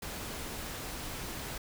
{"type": "noise", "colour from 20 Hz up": "pink", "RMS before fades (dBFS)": -40, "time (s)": [0.02, 1.58], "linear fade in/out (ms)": 5, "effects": []}